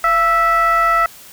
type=tone with frequency modulation; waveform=sine; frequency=1321 Hz; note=E6; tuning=3 cents sharp; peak=-10 dBFS; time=0.04-1.06 s; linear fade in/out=2 ms; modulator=642 Hz; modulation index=0.78; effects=tanh soft clip ceiling -7 dBFS + white hiss -40 dBFS RMS until 1.32 s